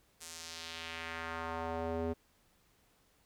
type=tone with band-pass filter sweep; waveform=square; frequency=82.41 Hz; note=E2; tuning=in tune; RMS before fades=-40 dBFS; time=0.2-2.14 s; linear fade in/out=20 ms; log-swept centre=8400 to 380 Hz; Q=1.4; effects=pink hiss -70 dBFS RMS until 3.25 s